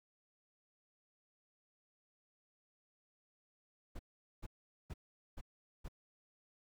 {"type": "noise bursts", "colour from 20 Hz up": "brown", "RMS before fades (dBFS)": -45, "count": 5, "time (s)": [3.95, 5.885], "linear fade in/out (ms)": 10, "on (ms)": 43, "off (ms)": 430, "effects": []}